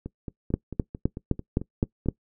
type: two click trains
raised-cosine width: 3 ms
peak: -9 / -21 dBFS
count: 7 / 10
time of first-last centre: 0.54-2.086 / 0.06-2.06 s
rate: 3.88 / 4.5 Hz
effects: noise-tail reverb RT60 0.1 s tail -21 dB re dry